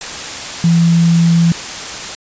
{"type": "tone in noise", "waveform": "sine", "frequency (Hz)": 168.2, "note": "E3", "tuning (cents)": 35, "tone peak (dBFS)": -7, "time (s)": [0.64, 1.52], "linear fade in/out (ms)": 2, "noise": "white", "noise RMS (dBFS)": -24, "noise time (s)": [0.01, 2.15], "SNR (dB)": 14, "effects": ["resampled to 16000 Hz"]}